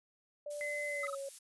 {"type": "tone with pitch glide", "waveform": "sine", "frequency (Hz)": [587.3, 551.1], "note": ["D5", "C#5"], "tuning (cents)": [0, -10], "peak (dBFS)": -39, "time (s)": [0.46, 1.29], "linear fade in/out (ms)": 5, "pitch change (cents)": -110, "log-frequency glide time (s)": [0.86, 1.17]}
{"type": "noise", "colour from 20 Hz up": "violet", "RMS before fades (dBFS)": -45, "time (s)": [0.5, 1.39], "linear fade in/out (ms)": 10}
{"type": "tone", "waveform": "sine", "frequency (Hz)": 2044, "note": "C7", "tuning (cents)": -41, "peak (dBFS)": -37, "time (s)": [0.61, 1.07], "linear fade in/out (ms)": 0}
{"type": "tone bursts", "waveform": "triangle", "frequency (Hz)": 1276, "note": "D#6", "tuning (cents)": 43, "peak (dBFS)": -36, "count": 3, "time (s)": [1.03, 1.15], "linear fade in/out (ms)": 5, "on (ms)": 24, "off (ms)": 24}
{"effects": ["resampled to 24000 Hz"]}